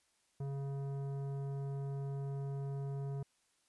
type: tone with tanh clipping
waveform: sine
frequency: 138.59 Hz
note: C#3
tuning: in tune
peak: -39 dBFS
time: 0.4-3.23 s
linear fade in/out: 5 ms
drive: 13 dB
effects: white hiss -75 dBFS RMS until 3.68 s + resampled to 24000 Hz